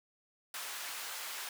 pink high-pass noise, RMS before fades -42 dBFS, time 0.54-1.49 s, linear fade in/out 2 ms, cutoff 1100 Hz, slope 12 dB/octave, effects none

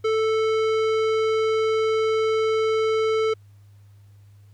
sine tone with tanh clipping, 440 Hz, A4, in tune, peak -21 dBFS, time 0.04-3.34 s, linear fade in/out 10 ms, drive 17 dB, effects added 101 Hz sine -47 dBFS peak until 4.53 s + pink hiss -66 dBFS RMS until 4.53 s

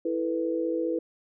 sine chord, E suspended fourth, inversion none, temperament just, 329.6 / 439.5 / 494.4 Hz, E4 / A4 / B4, 0 / -2 / +2 cents, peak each -28 / -34 / -29 dBFS, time 0.05-0.99 s, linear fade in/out 5 ms, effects none

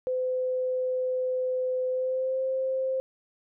sine tone with pitch glide, 510 to 524.9 Hz, C5 to C5, -44 to +5 cents, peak -25 dBFS, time 0.07-3 s, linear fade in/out 0 ms, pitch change +49 cents, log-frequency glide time 1.89-2.41 s, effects none

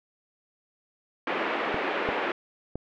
pink band-pass noise, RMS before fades -29 dBFS, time 1.27-2.32 s, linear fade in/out 2 ms, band 300 to 2600 Hz, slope 24 dB/octave
clicks, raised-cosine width 2 ms, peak -19 dBFS, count 3, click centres 1.744 / 2.089 / 2.756 s
effects none

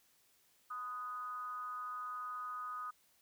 sine tone with frequency modulation, 1244.5 Hz, D#6, in tune, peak -40 dBFS, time 0.7-2.91 s, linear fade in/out 10 ms, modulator 232 Hz, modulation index 0.45, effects white hiss -71 dBFS RMS until 3.21 s

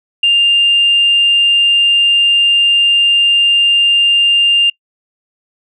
sine tone, 2800 Hz, F7, 4 cents sharp, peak -6 dBFS, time 0.23-4.7 s, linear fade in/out 5 ms, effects noise-tail reverb RT60 0.1 s tail -26 dB re dry + tanh soft clip ceiling -2 dBFS

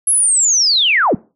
sine linear sweep, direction down, 11000 to 133.1 Hz, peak -10 dBFS, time 0.07-1.15 s, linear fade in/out 5 ms, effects noise-tail reverb RT60 0.3 s tail -21 dB re dry

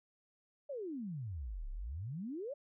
sine exponential two-way sweep, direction down then up, 600 to 31.42 to 600 Hz, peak -39 dBFS, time 0.69-2.54 s, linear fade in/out 10 ms, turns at 1.69 s, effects none

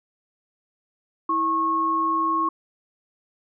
sine tone pair together, 325.5 / 1092.5 Hz, E4 / C#6, -22 / -26 cents, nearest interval octave + major sixth, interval 2096 cents, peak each -28 / -20 dBFS, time 1.29-2.49 s, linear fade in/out 5 ms, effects none

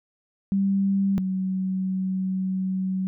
sine tone pair in turn, 196 / 188.22 Hz, G3 / F#3, 0 / +30 cents, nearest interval minor second, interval 70 cents, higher first, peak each -19 / -23 dBFS, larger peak first, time 0.52-1.18 / 1.18-3.07 s, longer second, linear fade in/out 0 ms, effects none

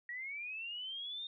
sine linear sweep, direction up, 1892 to 3684 Hz, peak -40 dBFS, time 0.09-1.27 s, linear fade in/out 2 ms, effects none

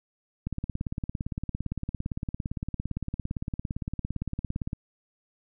click train, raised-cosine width 5 ms, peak -18 dBFS, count 76, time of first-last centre 0.47-4.731 s, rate 17.6 Hz, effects none

